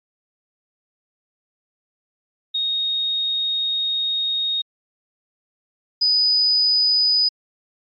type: tone pair in turn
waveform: sine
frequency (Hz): 3729 / 4978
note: A#7 / D#8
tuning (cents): 0 / 0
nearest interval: perfect fourth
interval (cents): 500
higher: second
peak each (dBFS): -19 / -14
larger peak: second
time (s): 2.54-4.62 / 6.01-7.29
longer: first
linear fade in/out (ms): 10
effects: MP3 32 kbps